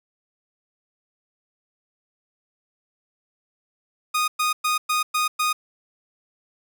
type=tone bursts; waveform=sawtooth; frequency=1238 Hz; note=D#6; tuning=9 cents flat; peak=-16 dBFS; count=6; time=4.14-5.53 s; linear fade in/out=10 ms; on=140 ms; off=110 ms; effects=none